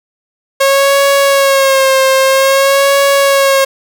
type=tone with vibrato; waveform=sawtooth; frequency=544 Hz; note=C#5; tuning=33 cents flat; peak=-3 dBFS; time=0.6-3.65 s; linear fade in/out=10 ms; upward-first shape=sine; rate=0.51 Hz; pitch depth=42 cents each way; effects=none